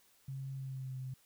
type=tone with pitch glide; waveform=sine; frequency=134.9 to 130.08 Hz; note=C#3 to C3; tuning=-47 to -10 cents; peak=-39 dBFS; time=0.28-1.14 s; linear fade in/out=5 ms; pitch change=-63 cents; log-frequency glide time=0.54-0.96 s; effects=white hiss -68 dBFS RMS until 1.25 s